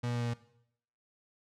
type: tone with pitch steps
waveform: 35% pulse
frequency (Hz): 121 / 120.3 / 119.61 / 118.92 / 118.24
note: B2 / B2 / A#2 / A#2 / A#2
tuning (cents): -35 / -45 / +45 / +35 / +25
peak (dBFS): -30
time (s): 0.03-0.34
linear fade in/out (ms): 10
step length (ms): 62
effects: noise-tail reverb RT60 0.7 s tail -17 dB re dry + low-pass 7000 Hz 12 dB/octave